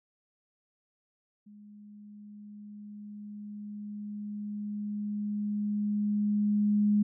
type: tone with level ramp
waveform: sine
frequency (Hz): 207.7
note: G#3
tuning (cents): 0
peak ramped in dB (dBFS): -49 to -21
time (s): 1.46-7.03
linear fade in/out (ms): 10
effects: none